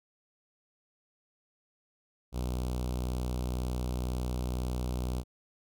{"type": "tone with notch filter", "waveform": "sawtooth", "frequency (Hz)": 62, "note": "B1", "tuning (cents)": 7, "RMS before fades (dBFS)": -33, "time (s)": [2.32, 5.24], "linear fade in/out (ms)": 50, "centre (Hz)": 1800, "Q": 0.79, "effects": []}